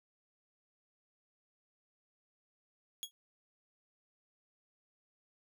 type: tone with exponential decay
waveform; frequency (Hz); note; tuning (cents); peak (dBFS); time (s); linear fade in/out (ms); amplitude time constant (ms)
sawtooth; 3322; G#7; 0; -31; 3.03-3.11; 0; 17
effects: none